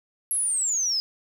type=exponential sweep; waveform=sine; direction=down; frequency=11340 to 4978 Hz; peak=-22 dBFS; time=0.31-1 s; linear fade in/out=0 ms; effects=8-bit